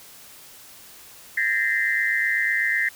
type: tone cluster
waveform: sine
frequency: 1607 / 1755 / 1863 / 2063 Hz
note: G6 / A6 / A#6 / C7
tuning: +43 / -5 / -2 / -25 cents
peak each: -31 / -27 / -23 / -24 dBFS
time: 1.37-2.89 s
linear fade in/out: 5 ms
effects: white hiss -46 dBFS RMS until 2.95 s